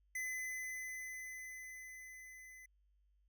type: tone with level ramp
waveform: square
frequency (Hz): 2023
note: B6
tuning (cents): +41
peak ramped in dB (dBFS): -39 to -55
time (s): 0.15-2.66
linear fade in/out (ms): 5
effects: added 50 Hz sine -70 dBFS peak until 3.28 s